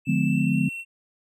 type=tone with pitch glide; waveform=triangle; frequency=2637 to 2714 Hz; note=E7 to E7; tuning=0 to +50 cents; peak=-30 dBFS; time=0.05-0.85 s; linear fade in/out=50 ms; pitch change=+50 cents; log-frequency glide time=0.23-0.57 s
type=chord; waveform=sine; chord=D diminished seventh; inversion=none; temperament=just; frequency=146.83 / 176.2 / 211.4 / 253.7 Hz; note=D3 / F3 / Ab3 / Cb4; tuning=0 / +16 / +31 / +47 cents; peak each=-25 dBFS; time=0.07-0.69 s; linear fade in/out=10 ms
effects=none